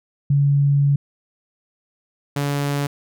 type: tone pair in turn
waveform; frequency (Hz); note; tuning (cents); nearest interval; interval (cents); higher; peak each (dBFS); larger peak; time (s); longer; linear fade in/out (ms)
sine / sawtooth; 141.6 / 142.67; C#3 / D3; +37 / -50; unison; 13; second; -13 / -16; first; 0.3-0.96 / 2.36-2.87; first; 5
effects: none